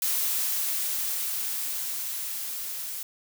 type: noise with level ramp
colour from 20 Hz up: blue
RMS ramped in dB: -26 to -35 dBFS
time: 0.02-3.03 s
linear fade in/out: 2 ms
effects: none